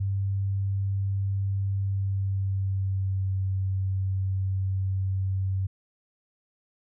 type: tone with pitch glide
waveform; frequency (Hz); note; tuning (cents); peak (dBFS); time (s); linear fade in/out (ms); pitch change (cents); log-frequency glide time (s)
sine; 98 to 95.54; G2 to G2; 0 to -44; -24; 0-5.67; 10; -44; 1.79-3.33
effects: none